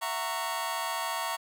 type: chord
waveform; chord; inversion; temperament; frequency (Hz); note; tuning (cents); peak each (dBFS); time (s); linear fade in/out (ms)
sawtooth; F# dominant seventh; third; just; 666 / 740 / 925 / 1110; E5 / F#5 / A#5 / C#6; +18 / 0 / -14 / +2; -34 / -36 / -30 / -31; 0.01-1.37; 20
effects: none